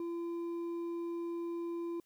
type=tone with hard clipping; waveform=sine; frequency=340 Hz; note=F4; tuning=46 cents flat; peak=-37 dBFS; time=0-2 s; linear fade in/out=2 ms; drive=4 dB; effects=white hiss -75 dBFS RMS until 2.05 s